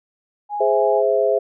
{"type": "tone", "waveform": "sine", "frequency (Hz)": 828, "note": "G#5", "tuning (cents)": -5, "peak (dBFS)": -22, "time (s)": [0.49, 1.03], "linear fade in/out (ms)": 50}
{"type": "chord", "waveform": "sine", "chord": "Ab augmented", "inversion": "none", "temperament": "equal", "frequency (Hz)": [415.3, 523.3, 659.3], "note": ["Ab4", "C5", "E5"], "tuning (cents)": [0, 0, 0], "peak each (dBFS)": -19, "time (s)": [0.6, 1.39], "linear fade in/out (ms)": 10}
{"effects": []}